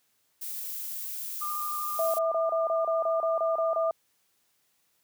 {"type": "noise", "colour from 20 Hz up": "violet", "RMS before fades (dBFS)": -36, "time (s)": [0.41, 2.19], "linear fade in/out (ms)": 10}
{"type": "tone with vibrato", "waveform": "sine", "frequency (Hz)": 1204, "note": "D6", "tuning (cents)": 43, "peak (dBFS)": -31, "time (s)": [1.41, 3.91], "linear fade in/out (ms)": 10, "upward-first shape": "square", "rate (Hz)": 13, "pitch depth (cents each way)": 11}
{"type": "tone bursts", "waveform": "sine", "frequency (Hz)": 655, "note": "E5", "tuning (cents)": -11, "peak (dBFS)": -24, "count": 11, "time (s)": [1.99, 3.91], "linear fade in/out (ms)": 2, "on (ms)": 150, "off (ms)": 27}
{"effects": ["white hiss -71 dBFS RMS until 5.03 s", "high-pass 60 Hz 12 dB/octave"]}